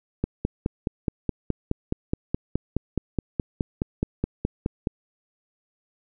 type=click train; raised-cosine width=3 ms; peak=-10 dBFS; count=23; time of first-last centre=0.24-4.872 s; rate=4.75 Hz; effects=none